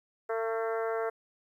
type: harmonic tone with a mistuned harmonic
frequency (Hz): 225.5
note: A3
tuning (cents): +43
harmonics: 2 / 3 / 4 / 5 / 6 / 7 / 8 / 9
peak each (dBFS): -31 / -35 / -42 / -42 / -40 / -44 / -47 / -50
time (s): 0.29-1.1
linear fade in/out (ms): 10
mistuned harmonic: 5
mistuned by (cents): -19
effects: 11-bit